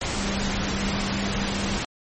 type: tone in noise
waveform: sine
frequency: 198.3 Hz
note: G3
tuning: 20 cents sharp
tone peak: -28 dBFS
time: 0.17-1.77 s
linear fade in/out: 5 ms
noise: pink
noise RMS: -27 dBFS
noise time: 0.01-1.85 s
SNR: -4 dB
effects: MP3 32 kbps